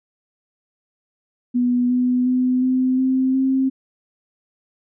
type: tone with pitch steps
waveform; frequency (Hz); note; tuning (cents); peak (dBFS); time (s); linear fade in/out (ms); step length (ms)
sine; 245.7 / 249.4 / 253.2 / 257 / 260.9 / 264.9; B3 / B3 / B3 / C4 / C4 / C4; -9 / +17 / +43 / -31 / -5 / +22; -15; 1.54-3.7; 20; 360
effects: none